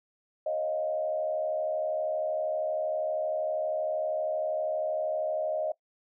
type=tone with frequency modulation; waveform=sine; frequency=622.3 Hz; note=D#5; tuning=in tune; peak=-27 dBFS; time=0.46-5.72 s; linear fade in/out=5 ms; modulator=72.7 Hz; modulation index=0.74; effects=noise-tail reverb RT60 0.1 s tail -20 dB re dry